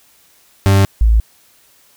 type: tone pair in turn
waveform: 40% pulse / sine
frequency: 98 / 55.24 Hz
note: G2 / A1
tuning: 0 / +8 cents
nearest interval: minor seventh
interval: 992 cents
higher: first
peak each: -7 dBFS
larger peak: neither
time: 0.66-0.85 / 1.01-1.2 s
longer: neither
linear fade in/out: 0 ms
effects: white hiss -51 dBFS RMS until 1.96 s